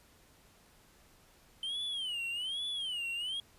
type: tone with vibrato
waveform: triangle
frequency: 3071 Hz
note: G7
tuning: 36 cents flat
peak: -33 dBFS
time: 1.63-3.4 s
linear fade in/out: 2 ms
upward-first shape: sine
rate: 1.2 Hz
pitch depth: 200 cents each way
effects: pink hiss -63 dBFS RMS until 3.58 s + resampled to 32000 Hz